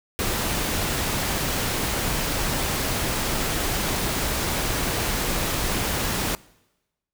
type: noise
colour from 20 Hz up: pink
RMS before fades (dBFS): -25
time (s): 0.19-6.35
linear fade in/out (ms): 0
effects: noise-tail reverb RT60 1.0 s tail -23 dB re dry